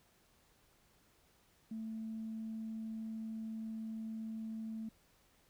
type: tone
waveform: sine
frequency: 221.7 Hz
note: A3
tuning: 13 cents sharp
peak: -39 dBFS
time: 1.71-4.89 s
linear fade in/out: 5 ms
effects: tanh soft clip ceiling -35 dBFS + pink hiss -70 dBFS RMS until 5.49 s